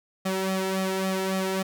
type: tone with flanger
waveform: sawtooth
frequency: 190 Hz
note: F#3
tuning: 46 cents sharp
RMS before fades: -27 dBFS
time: 0.25-1.63 s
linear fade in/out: 10 ms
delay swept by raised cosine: 1.6 to 2.26 ms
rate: 3.6 Hz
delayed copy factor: +0.8
effects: none